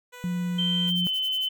10% pulse tone, 493.9 Hz, B4, in tune, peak -33 dBFS, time 0.12-0.91 s, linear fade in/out 20 ms
sine tone with vibrato, 177.3 Hz, F3, 26 cents sharp, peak -25 dBFS, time 0.24-1.07 s, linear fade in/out 0 ms, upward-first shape square, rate 19 Hz, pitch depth 9 cents each way
sine tone with pitch glide, 3121 to 3048 Hz, G7 to G7, -8 to -49 cents, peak -24 dBFS, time 0.58-1.49 s, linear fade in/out 10 ms, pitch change -41 cents, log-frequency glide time 0.94-1.09 s
violet noise with tremolo, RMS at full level -40 dBFS, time 0.87-1.49 s, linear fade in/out 10 ms, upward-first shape sine, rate 11 Hz, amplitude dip 100%
effects none

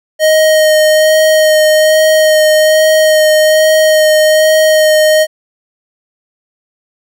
square tone with vibrato, 622.3 Hz, D#5, in tune, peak -6 dBFS, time 0.19-5.27 s, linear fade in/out 50 ms, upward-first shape sine, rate 1.2 Hz, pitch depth 12 cents each way, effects none

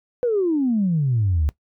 sine exponential sweep, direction down, 505 to 69.6 Hz, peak -16 dBFS, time 0.23-1.49 s, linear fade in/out 0 ms, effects noise-tail reverb RT60 0.1 s tail -20 dB re dry + tanh soft clip ceiling -12 dBFS

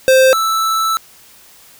square tone pair in turn, 523.3 / 1318.6 Hz, C5 / E6, 0 / 0 cents, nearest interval octave + major third, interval 1600 cents, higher second, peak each -7 / -14 dBFS, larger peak first, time 0.08-0.33 / 0.33-0.97 s, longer second, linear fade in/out 0 ms, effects white hiss -44 dBFS RMS until 1.79 s

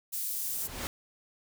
pink high-pass noise, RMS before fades -34 dBFS, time 0.12-0.68 s, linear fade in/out 20 ms, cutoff 11000 Hz, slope 12 dB/octave
pink noise with exponential growth, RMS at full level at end -33 dBFS, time 0.27-0.87 s, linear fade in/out 0 ms, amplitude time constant 130 ms
effects none

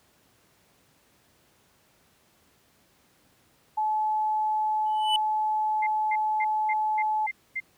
sine tone, 860 Hz, A5, 40 cents flat, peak -23 dBFS, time 3.77-7.27 s, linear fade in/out 10 ms
triangle tone with exponential growth, 2983 Hz, F#7, 13 cents sharp, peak -18 dBFS, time 4.86-5.16 s, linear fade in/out 2 ms, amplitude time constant 65 ms
sine tone bursts, 2093 Hz, C7, in tune, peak -27 dBFS, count 7, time 5.82-7.603 s, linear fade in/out 10 ms, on 49 ms, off 240 ms
effects pink hiss -63 dBFS RMS until 7.77 s + high-pass 80 Hz 12 dB/octave

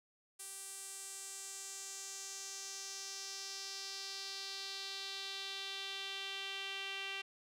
sawtooth tone with band-pass filter sweep, 390.8 Hz, G4, 5 cents flat, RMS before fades -45 dBFS, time 0.39-7.22 s, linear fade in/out 10 ms, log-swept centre 9200 to 2800 Hz, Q 2.9, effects none

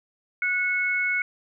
sine tone pair together, 1466.3 / 2197 Hz, F#6 / C#7, -16 / -16 cents, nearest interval perfect fifth, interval 700 cents, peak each -27 / -23 dBFS, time 0.42-1.22 s, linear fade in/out 2 ms, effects none

